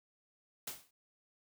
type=noise with exponential decay; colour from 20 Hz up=white; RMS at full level=-38 dBFS; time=0.67-0.91 s; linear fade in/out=5 ms; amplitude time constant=52 ms; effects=none